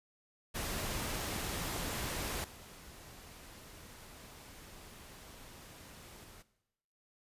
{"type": "noise with level steps", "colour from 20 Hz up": "pink", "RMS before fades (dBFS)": [-38, -53, -55], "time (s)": [0.54, 6.43], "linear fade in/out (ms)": 20, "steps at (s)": [2.44, 6.24], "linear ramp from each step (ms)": 2, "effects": ["noise-tail reverb RT60 0.9 s tail -17 dB re dry", "resampled to 32000 Hz"]}